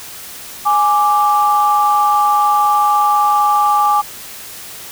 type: tone pair together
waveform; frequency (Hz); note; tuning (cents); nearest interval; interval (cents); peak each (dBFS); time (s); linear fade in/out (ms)
sine; 830.6 / 1174.7; G#5 / D6; 0 / 0; tritone; 600; -12; 0.65-4.02; 20
effects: tanh soft clip ceiling -2 dBFS + white hiss -32 dBFS RMS until 4.91 s